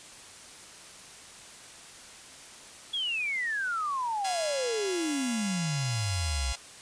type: exponential sweep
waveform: sine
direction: down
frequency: 3399 to 60.8 Hz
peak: -28 dBFS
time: 2.93-6.53 s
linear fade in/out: 10 ms
type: chord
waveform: 5% pulse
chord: C# dominant seventh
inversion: none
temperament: just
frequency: 554.4 / 693 / 831.5 / 997.9 Hz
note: C#5 / E#5 / G#5 / B5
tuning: 0 / -14 / +2 / +18 cents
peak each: -33 / -27 / -27 / -29 dBFS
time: 4.24-6.56 s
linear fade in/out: 10 ms
effects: white hiss -48 dBFS RMS until 6.81 s + resampled to 22050 Hz